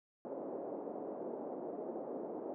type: band-pass noise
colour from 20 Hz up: pink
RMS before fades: -43 dBFS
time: 0.25-2.54 s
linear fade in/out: 0 ms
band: 290 to 670 Hz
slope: 24 dB/octave
effects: none